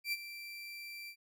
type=tone with ADSR envelope; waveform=30% pulse; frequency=2349 Hz; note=D7; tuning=in tune; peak=-29 dBFS; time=0.04-1.16 s; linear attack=84 ms; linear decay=37 ms; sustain=-13 dB; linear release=74 ms; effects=none